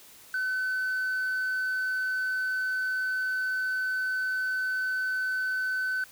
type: tone with tanh clipping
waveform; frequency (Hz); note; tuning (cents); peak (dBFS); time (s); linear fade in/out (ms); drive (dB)
sine; 1516; F#6; +42; -27; 0.34-6.04; 2; 1
effects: white hiss -52 dBFS RMS until 6.11 s